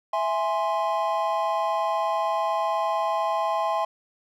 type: chord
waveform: triangle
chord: E augmented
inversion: none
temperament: equal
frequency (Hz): 659.3 / 830.6 / 1046.5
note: E5 / G#5 / B#5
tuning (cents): 0 / 0 / 0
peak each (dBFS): -25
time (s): 0.13-3.85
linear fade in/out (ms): 5
effects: none